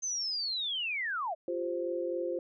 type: linear sweep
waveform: sine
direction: down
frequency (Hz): 6300 to 587.3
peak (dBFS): -31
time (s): 0.02-1.35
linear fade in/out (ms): 20
type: chord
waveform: sine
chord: F suspended second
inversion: none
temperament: just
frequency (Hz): 349.2 / 392.9 / 523.8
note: F4 / G4 / C5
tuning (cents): 0 / +4 / +2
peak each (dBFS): -34 / -40 / -34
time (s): 1.48-2.39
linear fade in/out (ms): 2
effects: none